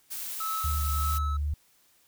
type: noise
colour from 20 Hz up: blue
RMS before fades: -36 dBFS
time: 0.1-1.19 s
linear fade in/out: 20 ms
type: tone with tremolo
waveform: triangle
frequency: 1300 Hz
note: E6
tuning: 24 cents flat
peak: -27 dBFS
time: 0.4-1.37 s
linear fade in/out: 5 ms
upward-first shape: triangle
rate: 1.8 Hz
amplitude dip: 55%
type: tone with vibrato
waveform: sine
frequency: 73.42 Hz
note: D2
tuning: in tune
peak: -26 dBFS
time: 0.64-1.54 s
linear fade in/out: 5 ms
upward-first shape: sine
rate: 2.5 Hz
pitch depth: 21 cents each way
effects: white hiss -64 dBFS RMS until 2.07 s